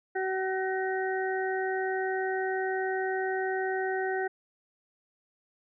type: harmonic tone with a mistuned harmonic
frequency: 378.8 Hz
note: F#4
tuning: 41 cents sharp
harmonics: 1 / 2 / 4 / 5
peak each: -30 / -33 / -36 / -37 dBFS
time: 0.15-4.28 s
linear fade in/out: 10 ms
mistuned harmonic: 5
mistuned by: -20 cents
effects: none